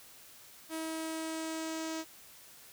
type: tone with low-pass filter sweep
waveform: sawtooth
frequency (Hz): 320.8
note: E4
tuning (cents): -47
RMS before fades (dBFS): -38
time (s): 0.69-2.05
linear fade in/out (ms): 50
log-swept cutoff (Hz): 11000 to 6700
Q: 2.5
effects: white hiss -55 dBFS RMS until 2.72 s